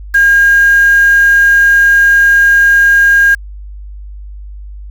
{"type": "tone with quantisation", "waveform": "sine", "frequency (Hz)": 1619, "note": "G#6", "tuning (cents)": -45, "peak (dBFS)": -4, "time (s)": [0.14, 3.35], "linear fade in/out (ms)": 10, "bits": 4, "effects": ["added 50 Hz sine -25 dBFS peak until 4.9 s"]}